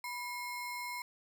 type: ring-modulated tone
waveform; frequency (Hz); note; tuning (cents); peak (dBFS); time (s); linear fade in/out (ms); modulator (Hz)
square; 1568; G6; 0; -36; 0.04-1.02; 2; 587
effects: none